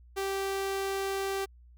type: tone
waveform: sawtooth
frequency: 390.1 Hz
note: G4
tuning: 8 cents flat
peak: -26 dBFS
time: 0.16-1.46 s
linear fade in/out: 20 ms
effects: added 60 Hz sine -52 dBFS peak until 1.77 s